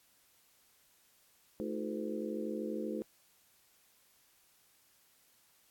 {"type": "harmonic tone with a mistuned harmonic", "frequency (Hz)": 72.6, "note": "D2", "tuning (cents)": -19, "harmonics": [3, 4, 5, 6, 7], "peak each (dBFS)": [-40, -41, -42, -43, -43], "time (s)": [1.6, 3.02], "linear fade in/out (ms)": 0, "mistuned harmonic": 4, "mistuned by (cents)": 140, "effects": ["white hiss -68 dBFS RMS until 5.7 s", "AAC 64 kbps"]}